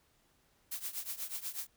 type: noise with tremolo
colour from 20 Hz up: blue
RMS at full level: -37 dBFS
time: 0.71-1.67 s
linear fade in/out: 10 ms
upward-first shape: triangle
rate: 8.2 Hz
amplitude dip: 90%
effects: pink hiss -71 dBFS RMS until 1.76 s